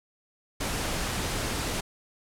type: noise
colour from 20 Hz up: pink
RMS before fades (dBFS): -30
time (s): 0.6-1.81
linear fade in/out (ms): 10
effects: low-pass 11000 Hz 12 dB/octave